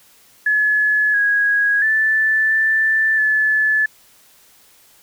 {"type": "tone with pitch steps", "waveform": "sine", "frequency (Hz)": [1706, 1654, 1756, 1766, 1730], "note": ["G#6", "G#6", "A6", "A6", "A6"], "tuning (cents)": [46, -8, -4, 6, -30], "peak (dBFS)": -13, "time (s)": [0.46, 3.86], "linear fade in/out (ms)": 5, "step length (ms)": 680, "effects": ["white hiss -51 dBFS RMS until 5.02 s"]}